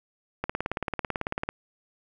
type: click train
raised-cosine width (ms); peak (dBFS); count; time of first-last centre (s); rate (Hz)
0.5; -13; 20; 0.44-1.49; 18.1
effects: 9-bit